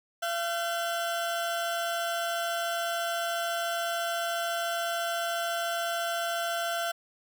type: tone pair together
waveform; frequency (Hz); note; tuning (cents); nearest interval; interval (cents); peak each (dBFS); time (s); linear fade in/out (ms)
30% pulse; 682 / 1531; F5 / G6; -41 / -41; octave + major second; 1400; -27 / -32; 0.22-6.92; 10
effects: none